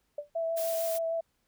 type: tone with exponential decay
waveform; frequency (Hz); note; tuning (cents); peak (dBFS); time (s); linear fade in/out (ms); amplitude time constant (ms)
sine; 586; D5; -4; -29; 0.18-0.3; 5; 24
type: tone with vibrato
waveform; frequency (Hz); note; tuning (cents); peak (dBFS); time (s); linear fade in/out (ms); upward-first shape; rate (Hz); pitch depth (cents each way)
sine; 659.3; E5; 0; -28; 0.35-1.21; 10; sine; 6.6; 13
type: noise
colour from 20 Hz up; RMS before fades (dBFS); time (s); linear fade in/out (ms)
blue; -38; 0.56-0.99; 20
effects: pink hiss -75 dBFS RMS until 1.47 s